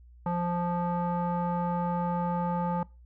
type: tone with low-pass filter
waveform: square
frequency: 174.61 Hz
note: F3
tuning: in tune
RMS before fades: -29 dBFS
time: 0.26-2.83 s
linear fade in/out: 2 ms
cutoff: 1000 Hz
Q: 8.3
effects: noise-tail reverb RT60 0.3 s tail -24 dB re dry + added 60 Hz sine -50 dBFS peak until 3.05 s